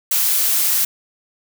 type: noise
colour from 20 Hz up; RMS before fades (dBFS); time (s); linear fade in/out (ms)
blue; -17; 0.11-0.85; 5
effects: none